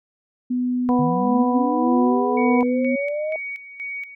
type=tone; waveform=sine; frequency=248.7 Hz; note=B3; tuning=12 cents sharp; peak=-19 dBFS; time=0.5-2.96 s; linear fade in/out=10 ms
type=harmonic tone; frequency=246.9 Hz; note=B3; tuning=in tune; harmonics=1 / 2 / 3 / 4; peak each=-25 / -25 / -25 / -25 dBFS; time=0.89-2.63 s; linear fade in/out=0 ms
type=linear sweep; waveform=sine; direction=up; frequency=145.3 to 636 Hz; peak=-22 dBFS; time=0.99-3.36 s; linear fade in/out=2 ms
type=tone with tremolo; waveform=sine; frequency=2246 Hz; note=C#7; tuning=22 cents sharp; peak=-27 dBFS; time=2.37-4.15 s; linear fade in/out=5 ms; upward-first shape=square; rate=2.1 Hz; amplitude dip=70%
effects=none